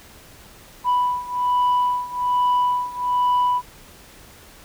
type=beating tone pair; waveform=sine; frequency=987.8 / 989 Hz; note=B5 / B5; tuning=0 / +2 cents; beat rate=1.2 Hz; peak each=-18 / -20 dBFS; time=0.84-3.62 s; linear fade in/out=50 ms; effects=tanh soft clip ceiling -14 dBFS + pink hiss -46 dBFS RMS until 4.64 s